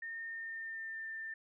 sine tone with pitch glide, 1825 to 1790.5 Hz, A#6 to A6, -37 to +30 cents, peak -40 dBFS, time 0.02-1.34 s, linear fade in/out 5 ms, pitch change -33 cents, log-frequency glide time 0.27-1.06 s, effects none

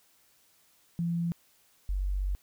sine tone pair in turn, 170 / 47.7 Hz, F3 / G1, -46 / -47 cents, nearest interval octave + minor seventh, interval 2201 cents, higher first, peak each -27 dBFS, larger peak neither, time 0.99-1.32 / 1.89-2.35 s, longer second, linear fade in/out 0 ms, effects white hiss -65 dBFS RMS until 2.42 s

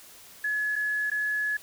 sine tone with dropouts, 1700 Hz, G#6, 40 cents sharp, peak -25 dBFS, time 0.44-1.57 s, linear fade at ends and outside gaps 5 ms, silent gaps 0.757-0.761 / 1.101-1.115 s, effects white hiss -50 dBFS RMS until 1.62 s

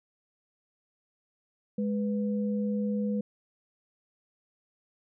sine tone pair together, 207.7 / 494 Hz, G#3 / B4, 0 / 0 cents, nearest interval octave + minor third, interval 1500 cents, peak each -27 / -35 dBFS, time 1.78-3.21 s, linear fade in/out 5 ms, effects none

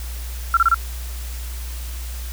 sine tone bursts, 1360 Hz, F6, 46 cents flat, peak -11 dBFS, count 4, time 0.54-0.744 s, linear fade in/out 2 ms, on 30 ms, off 28 ms, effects added 60 Hz sine -27 dBFS peak until 2.32 s + white hiss -38 dBFS RMS until 2.32 s

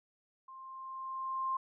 sine tone with level ramp, 1055 Hz, C6, 14 cents sharp, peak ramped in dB -48 to -30 dBFS, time 0.48-1.57 s, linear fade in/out 5 ms, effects none

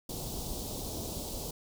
pink band-stop noise, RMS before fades -38 dBFS, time 0.09-1.51 s, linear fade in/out 5 ms, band 820 to 3800 Hz, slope 24 dB/octave, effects none

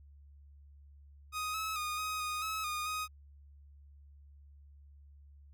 sawtooth tone with pitch steps, 1249 / 1291 / 1229 / 1257 / 1238 / 1287 / 1226 / 1252 Hz, D#6 / E6 / D#6 / D#6 / D#6 / E6 / D#6 / D#6, +6 / -37 / -22 / +17 / -9 / -42 / -26 / +10 cents, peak -31 dBFS, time 1.32-3.08 s, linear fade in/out 50 ms, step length 220 ms, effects added 71 Hz sine -54 dBFS peak until 5.53 s

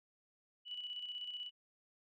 sine tone with tremolo, 2954 Hz, F#7, 3 cents flat, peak -40 dBFS, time 0.65-1.51 s, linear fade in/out 50 ms, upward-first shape square, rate 16 Hz, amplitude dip 45%, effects none

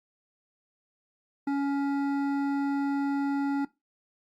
sine tone with hard clipping, 280 Hz, C#4, 18 cents sharp, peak -27 dBFS, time 1.47-3.65 s, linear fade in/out 5 ms, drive 11 dB, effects noise-tail reverb RT60 0.2 s tail -18 dB re dry + Opus 48 kbps

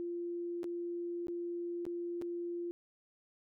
sine tone with dropouts, 346.1 Hz, F4, 16 cents flat, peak -36 dBFS, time 0-2.71 s, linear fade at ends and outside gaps 0 ms, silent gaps 0.632-0.642 / 1.27-1.283 / 1.853-1.865 / 2.215-2.221 s, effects none

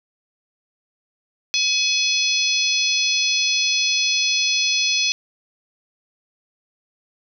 harmonic tone, 848 Hz, G#5, 36 cents sharp, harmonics 3 / 4 / 5 / 6 / 7, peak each -22 / -23 / -24 / -25 / -25 dBFS, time 1.54-5.12 s, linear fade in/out 0 ms, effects none

